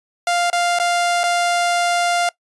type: tone with dropouts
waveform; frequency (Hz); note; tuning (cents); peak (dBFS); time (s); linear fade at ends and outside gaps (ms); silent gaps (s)
sawtooth; 698.5; F5; 0; -12; 0.27-2.29; 2; 0.501-0.529 / 0.788-0.798 / 1.234-1.238
effects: noise-tail reverb RT60 0.1 s tail -21 dB re dry + resampled to 24000 Hz